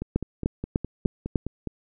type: two click trains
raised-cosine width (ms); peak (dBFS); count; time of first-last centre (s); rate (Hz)
3; -17 / -9; 9 / 5; 0.02-1.673 / 0.16-1.358; 4.84 / 3.34
effects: none